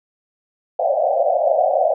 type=band-pass noise; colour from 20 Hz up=pink; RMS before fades=-17 dBFS; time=0.79-1.94 s; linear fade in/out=5 ms; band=540 to 750 Hz; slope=96 dB/octave; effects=none